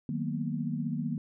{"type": "chord", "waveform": "sine", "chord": "B major seventh", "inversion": "first", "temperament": "just", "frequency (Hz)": [154.34, 185.21, 231.5, 246.9], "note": ["D#3", "F#3", "A#3", "B3"], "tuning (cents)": [-14, 2, -12, 0], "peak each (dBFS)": [-34, -37, -34, -37], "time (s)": [0.09, 1.18], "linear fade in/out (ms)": 2, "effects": []}